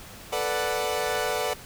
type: chord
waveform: sawtooth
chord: B minor seventh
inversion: third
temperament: equal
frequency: 440 / 493.9 / 587.3 / 740 Hz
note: A4 / B4 / D5 / F#5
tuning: 0 / 0 / 0 / 0 cents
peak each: -27 dBFS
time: 0.32-1.54 s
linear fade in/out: 10 ms
effects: pink hiss -44 dBFS RMS until 1.65 s